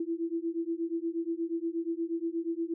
sine beating tone pair, 329.1 / 337.5 Hz, E4 / E4, -3 / +41 cents, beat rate 8.4 Hz, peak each -33 / -33 dBFS, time 0-2.74 s, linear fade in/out 5 ms, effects none

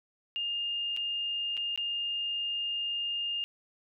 sine tone with dropouts, 2821 Hz, F7, 17 cents sharp, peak -30 dBFS, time 0.36-3.44 s, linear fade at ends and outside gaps 0 ms, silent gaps 0.965-0.972 / 1.569-1.575 / 1.76-1.776 s, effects none

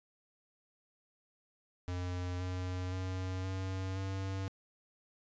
square tone with pitch steps, 89.8 / 91.37 / 92.97 / 94.59 / 96.25 Hz, F2 / F#2 / F#2 / F#2 / G2, +49 / -21 / +9 / +39 / -31 cents, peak -36 dBFS, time 1.88-4.48 s, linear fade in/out 0 ms, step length 520 ms, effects resampled to 16000 Hz

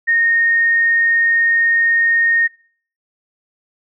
sine tone, 1848 Hz, A#6, 16 cents flat, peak -11 dBFS, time 0.07-2.48 s, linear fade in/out 20 ms, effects noise-tail reverb RT60 0.5 s tail -21 dB re dry

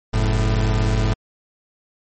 40% pulse tone pair together, 46.42 / 110 Hz, F#1 / A2, +6 / 0 cents, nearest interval octave + minor third, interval 1494 cents, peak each -18 dBFS, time 0.13-1.14 s, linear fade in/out 10 ms, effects MP3 32 kbps

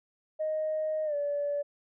sine tone with pitch glide, 622.3 to 577.3 Hz, D#5 to D5, 0 to -30 cents, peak -27 dBFS, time 0.39-1.63 s, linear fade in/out 20 ms, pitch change -130 cents, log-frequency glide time 1.05-1.15 s, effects tanh soft clip ceiling -23 dBFS

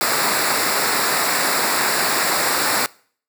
pink noise with comb filter, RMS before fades -19 dBFS, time 0.01-2.86 s, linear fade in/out 0 ms, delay 0.32 ms, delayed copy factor -0.7, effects noise-tail reverb RT60 0.5 s tail -23 dB re dry + high-pass 200 Hz 12 dB/octave

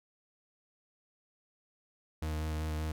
40% pulse tone with vibrato, 77.8 Hz, D#2, in tune, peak -32 dBFS, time 2.22-2.92 s, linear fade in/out 5 ms, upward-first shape square, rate 5.2 Hz, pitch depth 12 cents each way, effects none

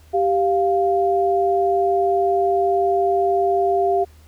sine tone pair together, 392 / 698.5 Hz, G4 / F5, 0 / 0 cents, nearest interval minor seventh, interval 1000 cents, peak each -18 dBFS, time 0.13-4.05 s, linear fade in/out 20 ms, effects added 77 Hz sine -45 dBFS peak until 4.27 s + pink hiss -55 dBFS RMS until 4.27 s

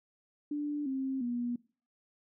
sine tone with pitch steps, 293.7 / 266.2 / 241.3 Hz, D4 / C4 / B3, 0 / +30 / -40 cents, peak -31 dBFS, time 0.51-1.56 s, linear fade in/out 5 ms, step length 350 ms, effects noise-tail reverb RT60 0.4 s tail -21 dB re dry

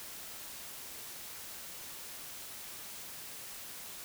silence, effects white hiss -46 dBFS RMS until 4.04 s

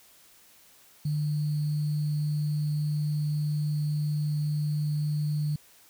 sine tone with sample-and-hold, 149.7 Hz, D3, 33 cents sharp, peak -25 dBFS, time 1.05-5.56 s, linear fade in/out 5 ms, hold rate 4410 Hz, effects white hiss -57 dBFS RMS until 5.89 s

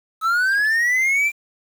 triangle linear sweep, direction up, 1282 to 2380 Hz, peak -14 dBFS, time 0.21-1.32 s, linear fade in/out 50 ms, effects 7-bit

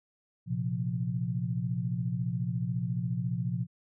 sine chord, Bb suspended second, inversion none, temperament equal, 116.54 / 130.81 / 174.61 Hz, Bb2 / C3 / F3, 0 / 0 / 0 cents, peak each -33 dBFS, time 0.46-3.67 s, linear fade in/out 50 ms, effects none

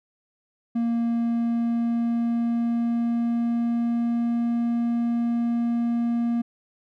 triangle tone with pitch glide, 233.1 to 235.3 Hz, A#3 to A#3, 0 to +16 cents, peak -19 dBFS, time 0.75-6.42 s, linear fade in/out 10 ms, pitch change +16 cents, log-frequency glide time 0.95-4.49 s, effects none

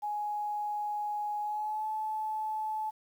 sine tone with pitch glide, 835 to 865.4 Hz, G#5 to A5, +9 to -29 cents, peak -31 dBFS, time 0.02-2.91 s, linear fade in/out 20 ms, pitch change +62 cents, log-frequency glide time 1.41-1.87 s, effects 10-bit

